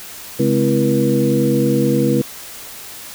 sine tone cluster, 138.3 / 210.2 / 259.7 / 332.1 / 480.1 Hz, C#3 / G#3 / C4 / E4 / B4, -4 / +21 / -13 / +13 / -49 cents, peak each -19 dBFS, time 0.39-2.22 s, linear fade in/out 10 ms, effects white hiss -34 dBFS RMS until 3.14 s

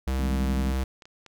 square tone, 65.7 Hz, C2, 8 cents sharp, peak -25 dBFS, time 0.07-0.84 s, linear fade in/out 5 ms
sine chord, Ab major seventh, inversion second, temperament equal with one note detuned, 155.56 / 196 / 208.3 / 261.6 Hz, Eb3 / G3 / Ab3 / C4, 0 / 0 / +5 / 0 cents, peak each -35 dBFS, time 0.18-0.73 s, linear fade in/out 10 ms
clicks, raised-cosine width 0.2 ms, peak -30 dBFS, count 6, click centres 0.674 / 0.763 / 0.815 / 1.022 / 1.055 / 1.263 s
effects none

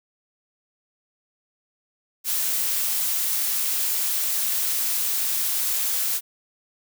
blue noise, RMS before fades -24 dBFS, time 2.24-6.21 s, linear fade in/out 50 ms, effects none

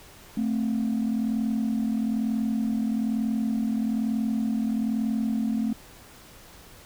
sine tone pair together, 220.5 / 261.6 Hz, A3 / C4, +4 / 0 cents, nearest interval minor third, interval 296 cents, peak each -23 / -27 dBFS, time 0.37-5.73 s, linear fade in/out 5 ms, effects tanh soft clip ceiling -19 dBFS + pink hiss -49 dBFS RMS until 6.85 s

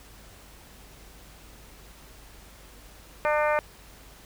harmonic tone, 300 Hz, D4, 37 cents sharp, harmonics 2 / 3 / 4 / 5 / 6 / 7 / 8, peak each -24 / -28 / -30 / -32 / -34 / -35 / -36 dBFS, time 3.25-3.59 s, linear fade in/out 0 ms, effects added 50 Hz sine -51 dBFS peak until 4.25 s + pink hiss -51 dBFS RMS until 4.25 s

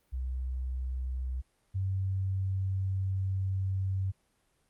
sine tone pair in turn, 63.8 / 95.59 Hz, C2 / G2, -43 / -43 cents, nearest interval perfect fifth, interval 700 cents, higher second, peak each -31 / -28 dBFS, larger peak second, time 0.12-1.42 / 1.74-4.12 s, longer second, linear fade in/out 20 ms, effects pink hiss -72 dBFS RMS until 4.69 s + Opus 32 kbps

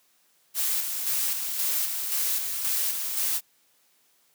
blue noise with tremolo, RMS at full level -26 dBFS, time 0.54-3.41 s, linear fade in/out 50 ms, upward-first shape square, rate 1.9 Hz, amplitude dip 40%, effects white hiss -65 dBFS RMS until 4.34 s + high-pass 150 Hz 12 dB/octave

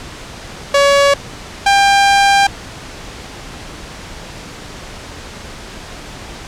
sawtooth tone pair in turn, 563 / 796.2 Hz, C#5 / G5, +27 / +27 cents, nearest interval tritone, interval 600 cents, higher second, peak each -4 dBFS, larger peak neither, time 0.74-1.14 / 1.66-2.47 s, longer second, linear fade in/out 5 ms, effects pink hiss -31 dBFS RMS until 6.47 s + low-pass 7000 Hz 12 dB/octave

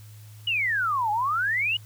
sine exponential two-way sweep, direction down then up, 2970 to 817 to 2970 Hz, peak -22 dBFS, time 0.47-1.77 s, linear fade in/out 5 ms, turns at 1.11 s, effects added 106 Hz sine -43 dBFS peak until 1.85 s + white hiss -55 dBFS RMS until 1.85 s

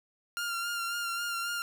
sawtooth tone with vibrato, 1393 Hz, F6, 5 cents flat, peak -28 dBFS, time 0.37-1.62 s, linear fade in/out 0 ms, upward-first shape sine, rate 3.7 Hz, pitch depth 27 cents each way, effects none

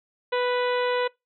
harmonic tone, 493.9 Hz, B4, in tune, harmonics 1 / 2 / 3 / 4 / 5 / 6 / 7 / 8, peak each -23 / -29 / -33 / -35 / -37 / -39 / -40 / -41 dBFS, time 0.32-1.08 s, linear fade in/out 10 ms, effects noise-tail reverb RT60 0.2 s tail -24 dB re dry

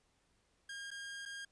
sawtooth tone with dropouts, 1616 Hz, G#6, 48 cents flat, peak -40 dBFS, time 0.69-1.45 s, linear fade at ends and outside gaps 5 ms, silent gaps 0.906-0.913 / 1.254-1.258 s, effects pink hiss -75 dBFS RMS until 1.51 s + resampled to 22050 Hz

